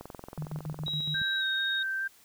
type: click train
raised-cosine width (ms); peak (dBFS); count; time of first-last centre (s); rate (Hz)
1; -27; 20; 0.01-0.882; 21.8
type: tone with tremolo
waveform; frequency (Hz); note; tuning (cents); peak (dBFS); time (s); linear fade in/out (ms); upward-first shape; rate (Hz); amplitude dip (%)
sine; 152.4; D#3; -36; -32; 0.38-1.22; 0; square; 7.2; 75
type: tone with pitch glide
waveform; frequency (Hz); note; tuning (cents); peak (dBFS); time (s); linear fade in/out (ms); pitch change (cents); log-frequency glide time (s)
sine; 3845 to 3736; B7 to A#7; -47 to +3; -30; 0.86-1.83; 5; -50; 1.39-1.45
type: tone with vibrato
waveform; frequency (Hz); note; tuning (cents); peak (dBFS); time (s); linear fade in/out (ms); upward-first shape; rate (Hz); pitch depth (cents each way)
sine; 1568; G6; 0; -29; 1.14-2.08; 10; square; 2.3; 9
effects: white hiss -59 dBFS RMS until 2.24 s